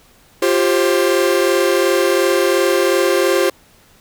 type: chord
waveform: 45% pulse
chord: F suspended second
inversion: none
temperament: equal with one note detuned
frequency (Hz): 349.2 / 392 / 531.8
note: F4 / G4 / C5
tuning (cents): 0 / 0 / +28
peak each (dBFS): -17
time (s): 0.42-3.5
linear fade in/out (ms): 5
effects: pink hiss -50 dBFS RMS until 4 s